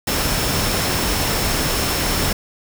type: tone in noise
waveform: sine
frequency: 5350 Hz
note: E8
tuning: 25 cents sharp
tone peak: -29 dBFS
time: 0.07-2.33 s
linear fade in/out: 5 ms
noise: pink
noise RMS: -20 dBFS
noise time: 0.07-2.33 s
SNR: -12 dB
effects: none